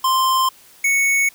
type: tone pair in turn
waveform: square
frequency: 1046 / 2216 Hz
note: C6 / C#7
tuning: -1 / -1 cents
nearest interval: octave + minor second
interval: 1300 cents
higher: second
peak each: -15 dBFS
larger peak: neither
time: 0.04-0.49 / 0.84-1.29 s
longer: neither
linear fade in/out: 5 ms
effects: white hiss -48 dBFS RMS until 1.34 s